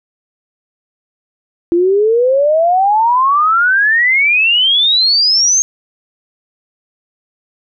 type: exponential sweep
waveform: sine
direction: up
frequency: 335.2 to 6480 Hz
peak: -8 dBFS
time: 1.72-5.62 s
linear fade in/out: 0 ms
effects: none